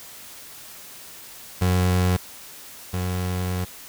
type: tone pair in turn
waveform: 30% pulse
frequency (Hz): 90.9 / 90.9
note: F#2 / F#2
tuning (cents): -30 / -30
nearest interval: unison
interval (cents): 0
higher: neither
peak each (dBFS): -15 / -21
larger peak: first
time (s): 1.61-2.17 / 2.93-3.65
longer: second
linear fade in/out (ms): 10
effects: white hiss -42 dBFS RMS until 3.88 s